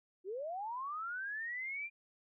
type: linear sweep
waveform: sine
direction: up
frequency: 349.2 to 2400 Hz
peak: -38 dBFS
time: 0.24-1.9 s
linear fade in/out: 50 ms
effects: none